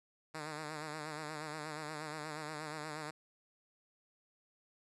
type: tone with vibrato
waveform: 5% pulse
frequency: 153.2 Hz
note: D#3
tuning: 27 cents flat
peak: -30 dBFS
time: 0.34-3.11 s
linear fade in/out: 10 ms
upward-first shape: sine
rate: 8.4 Hz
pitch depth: 59 cents each way
effects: resampled to 24000 Hz